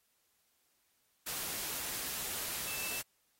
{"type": "tone in noise", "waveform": "sine", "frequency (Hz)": 2648, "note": "E7", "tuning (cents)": 7, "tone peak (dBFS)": -43, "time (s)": [2.67, 3], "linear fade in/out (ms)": 10, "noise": "white", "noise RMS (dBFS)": -39, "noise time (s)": [1.26, 3.02], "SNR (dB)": -7, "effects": ["white hiss -75 dBFS RMS until 3.39 s", "AAC 48 kbps"]}